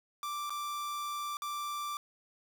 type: tone with dropouts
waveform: 45% pulse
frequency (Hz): 1174.7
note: D6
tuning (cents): 0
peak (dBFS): -35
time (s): 0.23-1.97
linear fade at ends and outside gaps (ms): 1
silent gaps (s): 0.496-0.504 / 1.37-1.42
effects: none